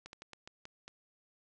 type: slowing click train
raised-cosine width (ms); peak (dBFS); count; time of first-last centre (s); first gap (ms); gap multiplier
0.2; -30; 7; 0.06-0.88; 71; 1.26
effects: resampled to 22050 Hz + 12-bit

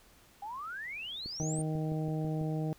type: exponential sweep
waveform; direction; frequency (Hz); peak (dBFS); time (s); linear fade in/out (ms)
sine; up; 786 to 9100; -38; 0.42-1.62; 5
type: click train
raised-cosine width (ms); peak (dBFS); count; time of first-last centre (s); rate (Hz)
3; -31; 8; 1.26-2.413; 6.07
type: harmonic tone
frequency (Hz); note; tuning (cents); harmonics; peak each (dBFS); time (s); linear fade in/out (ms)
156.2; D#3; +7; 1 / 2 / 3 / 4 / 5; -32 / -38 / -42 / -44 / -46; 1.4-2.73; 0
effects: pink hiss -61 dBFS RMS until 2.78 s

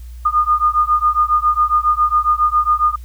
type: beating tone pair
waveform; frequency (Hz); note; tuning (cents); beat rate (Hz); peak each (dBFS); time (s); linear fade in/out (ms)
sine; 1217 / 1224.3; D#6 / D#6; -39 / -28; 7.3; -15 / -15; 0.25-2.96; 10
effects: added 60 Hz sine -30 dBFS peak until 3.04 s + white hiss -52 dBFS RMS until 3.04 s

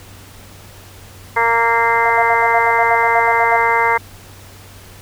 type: harmonic tone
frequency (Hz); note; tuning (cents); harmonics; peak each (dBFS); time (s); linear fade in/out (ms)
231.2; A#3; -14; 2 / 3 / 4 / 5 / 6 / 7 / 8 / 9; -21 / -26 / -15 / -21 / -25 / -22 / -26 / -18; 1.36-3.98; 10
type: tone bursts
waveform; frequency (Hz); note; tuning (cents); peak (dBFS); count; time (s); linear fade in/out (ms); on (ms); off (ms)
sine; 697; F5; -4; -15; 13; 2.05-3.568; 10; 54; 68
effects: added 96 Hz sine -41 dBFS peak until 5.01 s + pink hiss -41 dBFS RMS until 5.01 s

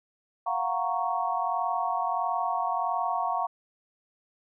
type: chord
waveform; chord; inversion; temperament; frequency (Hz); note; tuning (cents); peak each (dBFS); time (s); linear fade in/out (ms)
sine; Gb major seventh; third; equal; 698.5 / 740 / 932.3 / 1108.7; F5 / Gb5 / Bb5 / Db6; 0 / 0 / 0 / 0; -31; 0.46-3.47; 10
effects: none

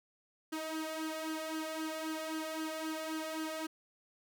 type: tone with flanger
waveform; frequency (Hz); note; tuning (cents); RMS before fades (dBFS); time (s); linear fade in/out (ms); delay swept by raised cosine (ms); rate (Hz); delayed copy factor
sawtooth; 316.3; D#4; +29; -39; 0.52-3.67; 10; 0.64 to 1.74; 3.8; +0.7
effects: none

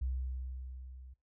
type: tone with level ramp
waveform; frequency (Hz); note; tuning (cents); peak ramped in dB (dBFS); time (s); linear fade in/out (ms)
sine; 64.1; C2; -35; -31 to -49; 0.01-1.14; 10
effects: noise-tail reverb RT60 0.3 s tail -23 dB re dry

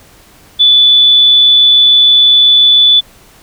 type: tone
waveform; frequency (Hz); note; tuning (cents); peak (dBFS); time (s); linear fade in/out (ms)
sine; 3473; A7; -23; -3; 0.59-3.01; 20
effects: pink hiss -42 dBFS RMS until 3.42 s

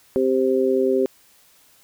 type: harmonic tone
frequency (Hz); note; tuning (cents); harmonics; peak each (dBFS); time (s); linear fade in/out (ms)
130.81; C3; 0; 2 / 3 / 4; -23 / -18 / -23; 0.16-1.06; 0
effects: white hiss -55 dBFS RMS until 1.83 s

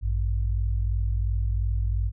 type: tone pair together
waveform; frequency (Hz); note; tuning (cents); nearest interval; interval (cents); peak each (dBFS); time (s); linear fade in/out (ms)
sine; 54.83 / 97.7; A1 / G2; -5 / -5; minor seventh; 1000; -23 / -28; 0.01-2.12; 50
effects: none

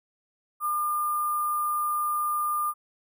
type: tone with sample-and-hold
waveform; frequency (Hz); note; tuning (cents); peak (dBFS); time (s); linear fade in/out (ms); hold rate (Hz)
sine; 1204; D6; +43; -24; 0.6-2.74; 50; 11025
effects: none

